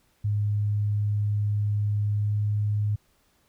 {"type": "tone with pitch glide", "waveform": "sine", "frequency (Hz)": [103.83, 104.43], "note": ["G#2", "G#2"], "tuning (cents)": [0, 10], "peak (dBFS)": -22, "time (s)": [0.24, 2.96], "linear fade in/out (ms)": 10, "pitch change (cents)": 10, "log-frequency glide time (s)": [2.14, 2.36], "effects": ["pink hiss -66 dBFS RMS until 3.48 s"]}